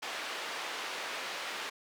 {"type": "band-pass noise", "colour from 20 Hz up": "white", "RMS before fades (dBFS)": -39, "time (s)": [0.02, 1.7], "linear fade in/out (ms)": 10, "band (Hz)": [430, 3000], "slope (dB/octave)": 12, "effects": []}